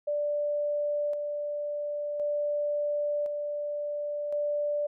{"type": "tone with tremolo", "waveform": "sine", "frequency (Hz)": 587.3, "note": "D5", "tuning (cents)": 0, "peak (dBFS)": -26, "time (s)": [0.07, 4.87], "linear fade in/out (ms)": 10, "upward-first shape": "square", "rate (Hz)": 0.47, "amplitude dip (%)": 35, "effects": []}